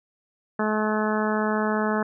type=harmonic tone; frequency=214.4 Hz; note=A3; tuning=45 cents flat; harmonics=1 / 2 / 3 / 4 / 5 / 6 / 7 / 8; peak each=-25 / -28 / -30 / -31 / -32 / -33 / -33 / -34 dBFS; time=0.59-2.03 s; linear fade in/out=5 ms; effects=none